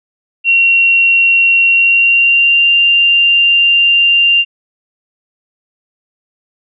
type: tone with pitch glide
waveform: sine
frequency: 2740 to 2786 Hz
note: F7 to F7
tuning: -34 to -5 cents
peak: -6 dBFS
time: 0.44-4.45 s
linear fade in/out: 50 ms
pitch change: +29 cents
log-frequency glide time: 1.67-2.72 s
effects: none